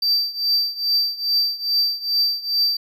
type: tone with tremolo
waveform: triangle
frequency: 4662 Hz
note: D8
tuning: 14 cents flat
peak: -13 dBFS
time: 0.02-2.77 s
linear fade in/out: 5 ms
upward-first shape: triangle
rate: 2.4 Hz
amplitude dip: 90%
effects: none